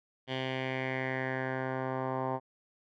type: tone with low-pass filter sweep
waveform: 10% pulse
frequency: 130.81 Hz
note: C3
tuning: in tune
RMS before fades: -34 dBFS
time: 0.27-2.4 s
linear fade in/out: 50 ms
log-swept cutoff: 3100 to 970 Hz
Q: 3.7
effects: none